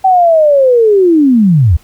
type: linear sweep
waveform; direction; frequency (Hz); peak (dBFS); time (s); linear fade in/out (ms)
sine; down; 771 to 69.3; -4; 0.04-1.77; 10
effects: pink hiss -46 dBFS RMS until 1.83 s